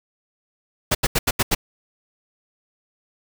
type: noise bursts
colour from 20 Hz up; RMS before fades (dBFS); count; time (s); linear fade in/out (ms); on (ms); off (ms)
pink; -18; 6; 0.91-1.55; 10; 40; 80
effects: none